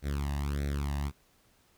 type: tone with flanger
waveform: sawtooth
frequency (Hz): 71.1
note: C#2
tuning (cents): +45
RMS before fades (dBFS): -32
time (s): 0.02-1.12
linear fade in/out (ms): 50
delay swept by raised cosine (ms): 0.5 to 1.09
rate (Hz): 1.6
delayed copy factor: +0.95
effects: pink hiss -66 dBFS RMS until 1.77 s